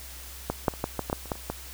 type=clicks; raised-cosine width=1 ms; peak=-12 / -7 / -27 / -12 / -13 / -16 / -11 / -29 / -13 / -29 / -15 dBFS; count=11; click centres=0.5 / 0.682 / 0.738 / 0.841 / 0.993 / 1.099 / 1.129 / 1.257 / 1.318 / 1.355 / 1.5 s; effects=added 64 Hz sine -44 dBFS peak until 1.73 s + white hiss -44 dBFS RMS until 1.73 s